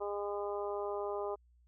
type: harmonic tone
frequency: 203.7 Hz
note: G#3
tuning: 33 cents flat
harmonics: 2 / 3 / 4 / 5 / 6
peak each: -37 / -41 / -43 / -45 / -47 dBFS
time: 0-1.36 s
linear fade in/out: 20 ms
effects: added 60 Hz sine -63 dBFS peak until 1.67 s